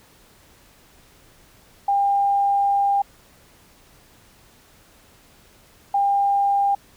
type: tone bursts at uneven times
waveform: sine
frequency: 800 Hz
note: G5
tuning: 35 cents sharp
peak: -16 dBFS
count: 2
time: 1.88-3.02 / 5.94-6.75 s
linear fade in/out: 5 ms
effects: pink hiss -53 dBFS RMS until 6.96 s